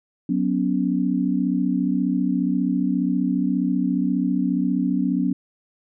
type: chord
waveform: sine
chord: F# suspended fourth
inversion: none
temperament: equal with one note detuned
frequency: 185 / 246.9 / 281.7 Hz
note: F#3 / B3 / C#4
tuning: 0 / 0 / +28 cents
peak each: -23 dBFS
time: 0.29-5.33 s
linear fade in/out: 5 ms
effects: none